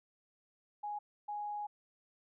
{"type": "tone bursts at uneven times", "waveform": "sine", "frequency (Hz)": 830.6, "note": "G#5", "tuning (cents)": 0, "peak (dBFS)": -37, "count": 2, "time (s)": [[0.83, 0.99], [1.28, 1.67]], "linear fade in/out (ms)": 10, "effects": []}